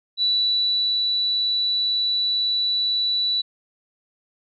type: tone with ADSR envelope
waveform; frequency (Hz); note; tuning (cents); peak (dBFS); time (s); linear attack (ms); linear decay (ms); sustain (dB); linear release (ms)
sine; 3951; B7; 0; -17; 0.17-3.42; 53; 790; -2; 15
effects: none